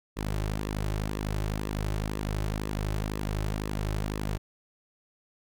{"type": "tone with flanger", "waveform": "sawtooth", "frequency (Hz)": 51.91, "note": "G#1", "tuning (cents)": 0, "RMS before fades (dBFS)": -31, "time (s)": [0.16, 4.38], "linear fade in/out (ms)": 20, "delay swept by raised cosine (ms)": [1.3, 4.3], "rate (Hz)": 2, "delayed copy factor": -0.6, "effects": []}